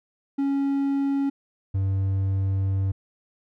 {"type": "tone pair in turn", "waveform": "triangle", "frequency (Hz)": [277.2, 96.71], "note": ["C#4", "G2"], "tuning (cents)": [0, -23], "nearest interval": "octave + tritone", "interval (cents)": 1823, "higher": "first", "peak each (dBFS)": -19, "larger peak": "neither", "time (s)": [[0.38, 1.3], [1.74, 2.92]], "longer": "second", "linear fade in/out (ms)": 10, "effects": []}